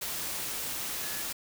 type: tone in noise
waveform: sine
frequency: 1700 Hz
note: G#6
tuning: 40 cents sharp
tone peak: -45 dBFS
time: 1.02-1.23 s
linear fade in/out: 10 ms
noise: white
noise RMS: -35 dBFS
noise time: 0.01-1.33 s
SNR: -13 dB
effects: none